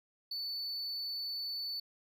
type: tone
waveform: triangle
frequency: 4485 Hz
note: C#8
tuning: 19 cents sharp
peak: -35 dBFS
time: 0.31-1.8 s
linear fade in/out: 5 ms
effects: none